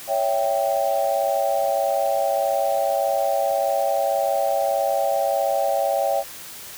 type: chord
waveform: sine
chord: C# diminished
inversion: none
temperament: equal with one note detuned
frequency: 557.6 / 659.3 / 784 Hz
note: C#5 / E5 / G5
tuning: +10 / 0 / 0 cents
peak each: -23 / -23 / -23 dBFS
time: 0.07-6.24 s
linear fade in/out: 50 ms
effects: white hiss -38 dBFS RMS until 6.77 s